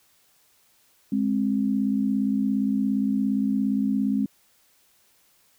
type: tone pair together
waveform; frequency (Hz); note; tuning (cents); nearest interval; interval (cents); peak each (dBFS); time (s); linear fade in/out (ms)
sine; 207.7 / 265; G#3 / C4; 0 / +22; major third; 422; -23 / -24; 1.12-4.26; 5
effects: white hiss -62 dBFS RMS until 5.58 s